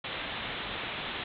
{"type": "low-pass noise", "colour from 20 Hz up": "white", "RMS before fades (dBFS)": -37, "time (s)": [0.04, 1.24], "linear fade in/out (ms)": 5, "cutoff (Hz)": 3800, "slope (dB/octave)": 96, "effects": []}